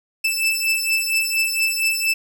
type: beating tone pair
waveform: sawtooth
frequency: 2637 / 2641.3 Hz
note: E7 / E7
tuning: 0 / +3 cents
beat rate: 4.3 Hz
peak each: -18 dBFS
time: 0.24-2.14 s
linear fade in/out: 10 ms
effects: none